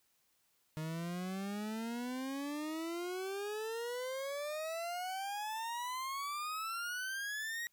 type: exponential sweep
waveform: 40% pulse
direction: up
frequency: 154.4 to 1908 Hz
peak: -37 dBFS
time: 0.77-7.67 s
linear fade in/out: 0 ms
effects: white hiss -75 dBFS RMS until 7.72 s